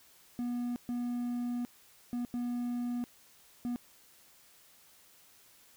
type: tone bursts at uneven times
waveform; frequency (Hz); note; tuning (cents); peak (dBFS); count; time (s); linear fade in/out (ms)
triangle; 242.4; B3; -32; -30; 5; 0.39-0.76 / 0.89-1.65 / 2.13-2.25 / 2.34-3.04 / 3.65-3.76; 0
effects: white hiss -61 dBFS RMS until 5.76 s